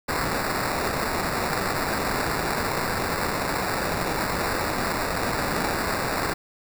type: noise with sample-and-hold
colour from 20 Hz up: white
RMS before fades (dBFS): -26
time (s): 0.08-6.34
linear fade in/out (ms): 10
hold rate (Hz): 3150
effects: none